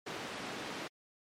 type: band-pass noise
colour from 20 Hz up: pink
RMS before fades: -42 dBFS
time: 0.06-0.88 s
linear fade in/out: 10 ms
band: 220 to 4300 Hz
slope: 12 dB/octave
effects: MP3 64 kbps